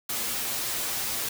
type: noise with comb filter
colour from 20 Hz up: white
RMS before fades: -30 dBFS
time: 0.09-1.29 s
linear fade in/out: 5 ms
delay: 8.8 ms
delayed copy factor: +0.6
effects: none